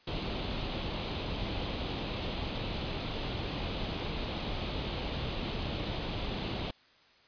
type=noise with comb filter; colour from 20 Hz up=pink; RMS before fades=-35 dBFS; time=0.07-6.71 s; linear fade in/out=5 ms; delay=0.3 ms; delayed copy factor=+0.5; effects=white hiss -62 dBFS RMS until 7.27 s + resampled to 11025 Hz